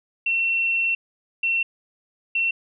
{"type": "tone bursts at uneven times", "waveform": "sine", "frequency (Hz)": 2711, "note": "E7", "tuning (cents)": 48, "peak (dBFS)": -19, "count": 3, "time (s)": [[0.26, 0.95], [1.43, 1.63], [2.35, 2.51]], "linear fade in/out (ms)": 5, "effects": []}